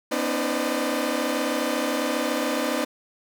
sawtooth tone cluster, 246.1 / 278.7 / 313.2 / 511 / 599 Hz, B3 / C#4 / D#4 / C5 / D5, -6 / +9 / +11 / -41 / +34 cents, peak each -26 dBFS, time 0.11-2.85 s, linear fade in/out 10 ms, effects none

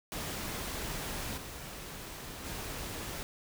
pink noise with level steps, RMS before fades -38 / -44 / -40 dBFS, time 0.12-3.23 s, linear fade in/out 0 ms, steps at 1.36 / 2.44 s, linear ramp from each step 20 ms, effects none

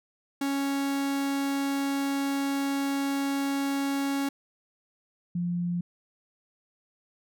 45% pulse / sine tone pair in turn, 277.2 / 174.63 Hz, C#4 / F3, 0 / 0 cents, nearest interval minor sixth, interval 800 cents, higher first, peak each -26 dBFS, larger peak neither, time 0.41-4.29 / 5.35-5.81 s, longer first, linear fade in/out 5 ms, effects none

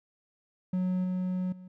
triangle tone with level steps, 183.5 Hz, F#3, 14 cents flat, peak -24 / -26 / -42 dBFS, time 0.73-1.68 s, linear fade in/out 5 ms, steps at 1.04 / 1.52 s, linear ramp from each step 5 ms, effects none

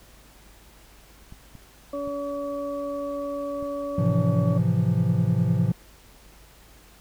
clicks, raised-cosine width 5 ms, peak -30 dBFS, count 6, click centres 1.324 / 1.553 / 2.076 / 3.627 / 4.38 / 4.434 s
harmonic tone, 284.2 Hz, C#4, 43 cents sharp, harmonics 1 / 2 / 4, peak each -33 / -29 / -38 dBFS, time 1.93-4.58 s, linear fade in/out 5 ms
triangle chord, F major seventh, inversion first, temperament equal with one note detuned, 108.61 / 130.81 / 164.81 / 174.61 Hz, A2 / C3 / E3 / F3, -22 / 0 / 0 / 0 cents, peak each -23 dBFS, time 3.98-5.72 s, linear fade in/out 5 ms
effects added 50 Hz sine -53 dBFS peak until 7 s + pink hiss -53 dBFS RMS until 7 s

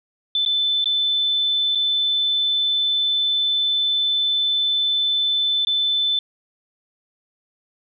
sine tone with dropouts, 3520 Hz, A7, in tune, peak -17 dBFS, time 0.35-6.19 s, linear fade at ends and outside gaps 2 ms, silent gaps 0.451-0.46 / 0.843-0.857 / 1.75-1.755 / 5.65-5.67 s, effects none

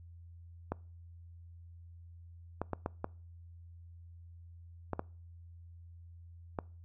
clicks, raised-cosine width 1 ms, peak -20 dBFS, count 8, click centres 0.72 / 2.616 / 2.733 / 2.861 / 3.044 / 4.933 / 4.994 / 6.588 s, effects noise-tail reverb RT60 0.4 s tail -24 dB re dry + added 85 Hz sine -50 dBFS peak until 6.84 s

